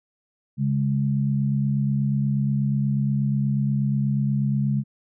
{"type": "tone pair together", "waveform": "sine", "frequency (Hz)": [138.59, 206.9], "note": ["C#3", "G#3"], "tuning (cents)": [0, -6], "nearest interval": "perfect fifth", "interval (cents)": 694, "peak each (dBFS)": [-21, -24], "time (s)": [0.57, 4.84], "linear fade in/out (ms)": 50, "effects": []}